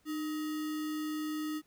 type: tone with sample-and-hold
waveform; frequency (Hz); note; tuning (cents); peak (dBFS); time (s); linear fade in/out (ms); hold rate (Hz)
sine; 306.2; D#4; -28; -33; 0.05-1.62; 50; 1575
effects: pink hiss -71 dBFS RMS until 1.66 s